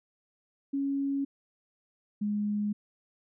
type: tone pair in turn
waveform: sine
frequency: 277.2 / 207.7 Hz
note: C#4 / G#3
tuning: 0 / 0 cents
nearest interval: perfect fourth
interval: 500 cents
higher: first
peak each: -27 dBFS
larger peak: neither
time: 0.73-1.25 / 2.21-2.73 s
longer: neither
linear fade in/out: 10 ms
effects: none